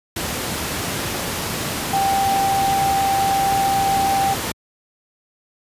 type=tone in noise; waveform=sine; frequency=785 Hz; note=G5; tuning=2 cents sharp; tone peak=-16 dBFS; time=1.93-4.34 s; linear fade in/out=5 ms; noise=pink; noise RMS=-24 dBFS; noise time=0.16-4.52 s; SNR=+5 dB; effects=high-pass 80 Hz 12 dB/octave + resampled to 32000 Hz